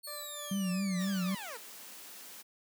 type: linear sweep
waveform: 15% pulse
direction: down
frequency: 4442 to 413.4 Hz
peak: -35 dBFS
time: 0.03-1.58 s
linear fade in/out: 20 ms
type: tone with tremolo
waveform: 20% pulse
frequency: 587.3 Hz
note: D5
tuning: in tune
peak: -38 dBFS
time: 0.07-1.35 s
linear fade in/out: 5 ms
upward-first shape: sine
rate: 3.4 Hz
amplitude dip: 45%
type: tone with vibrato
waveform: sine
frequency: 188.6 Hz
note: F#3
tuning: 33 cents sharp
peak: -30 dBFS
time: 0.51-1.35 s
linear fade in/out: 5 ms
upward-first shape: triangle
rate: 3.8 Hz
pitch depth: 110 cents each way
type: high-pass noise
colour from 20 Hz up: white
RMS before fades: -49 dBFS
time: 0.99-2.43 s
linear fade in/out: 20 ms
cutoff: 180 Hz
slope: 24 dB/octave
effects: none